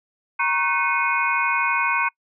sine tone cluster, 942 / 1094 / 1513 / 2180 / 2481 Hz, A#5 / C#6 / F#6 / C#7 / D#7, +18 / -23 / +38 / -29 / -6 cents, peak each -25 dBFS, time 0.39-2.09 s, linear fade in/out 10 ms, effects noise-tail reverb RT60 0.1 s tail -26 dB re dry

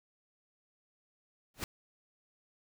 pink noise with exponential growth, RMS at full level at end -32 dBFS, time 1.54-1.64 s, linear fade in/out 2 ms, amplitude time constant 20 ms, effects none

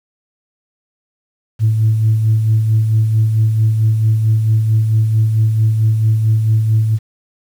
sine tone with tremolo, 110 Hz, A2, in tune, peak -7 dBFS, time 1.59-6.99 s, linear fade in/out 50 ms, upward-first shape sine, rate 4.5 Hz, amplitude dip 45%, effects tanh soft clip ceiling -5 dBFS + 7-bit

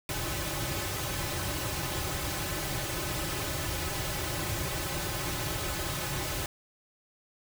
pink noise with comb filter, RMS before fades -33 dBFS, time 0.09-6.46 s, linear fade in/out 2 ms, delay 4.3 ms, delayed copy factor -0.9, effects none

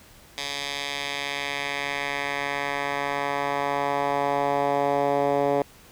10% pulse tone with band-pass filter sweep, 141.7 Hz, C#3, 38 cents sharp, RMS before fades -26 dBFS, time 0.38-5.62 s, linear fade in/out 0 ms, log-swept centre 4000 to 540 Hz, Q 1.3, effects pink hiss -51 dBFS RMS until 5.91 s

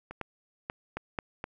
clicks, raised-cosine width 0.5 ms, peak -26 / -19 / -18 / -19 / -16 / -20 dBFS, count 6, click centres 0.11 / 0.213 / 0.699 / 0.97 / 1.188 / 1.441 s, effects none

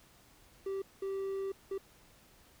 triangle tone bursts at uneven times, 389.1 Hz, G4, 13 cents flat, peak -32 dBFS, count 3, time 0.66-0.82 / 1.02-1.52 / 1.71-1.78 s, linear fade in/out 5 ms, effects pink hiss -62 dBFS RMS until 2.6 s

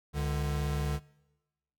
square tone pair together, 69.7 / 147.69 Hz, C#2 / D3, +10 / +10 cents, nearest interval octave + minor second, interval 1300 cents, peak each -33 / -33 dBFS, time 0.13-1 s, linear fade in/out 50 ms, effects noise-tail reverb RT60 1.0 s tail -22 dB re dry

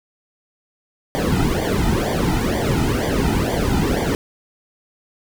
brown noise with flanger, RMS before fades -19 dBFS, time 1.15-4.15 s, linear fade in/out 0 ms, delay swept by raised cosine 0.74 to 1.84 ms, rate 2.1 Hz, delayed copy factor -0.95, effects none

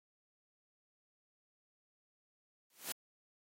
white noise with exponential growth, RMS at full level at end -36 dBFS, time 2.7-2.92 s, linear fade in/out 2 ms, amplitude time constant 47 ms, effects high-pass 200 Hz 12 dB/octave + AAC 48 kbps

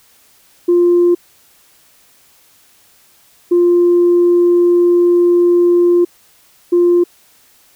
sine tone bursts at uneven times, 349.7 Hz, F4, 2 cents sharp, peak -6 dBFS, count 3, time 0.68-1.15 / 3.51-6.05 / 6.72-7.04 s, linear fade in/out 10 ms, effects tanh soft clip ceiling -4 dBFS + white hiss -50 dBFS RMS until 7.75 s

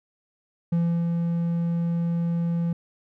triangle tone with ADSR envelope, 169.5 Hz, E3, 49 cents sharp, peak -17 dBFS, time 0.72-2.73 s, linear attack 7 ms, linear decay 320 ms, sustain -3 dB, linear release 4 ms, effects none

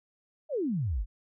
sine exponential sweep, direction down, 659.3 to 40.54 Hz, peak -27 dBFS, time 0.49-1.06 s, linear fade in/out 50 ms, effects none

